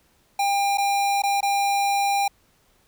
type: tone with dropouts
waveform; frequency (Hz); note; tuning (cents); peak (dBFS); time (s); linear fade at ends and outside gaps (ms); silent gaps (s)
square; 800; G5; +35; -20; 0.39-2.28; 5; 0.774-0.781 / 1.221-1.235 / 1.407-1.428
effects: pink hiss -62 dBFS RMS until 2.87 s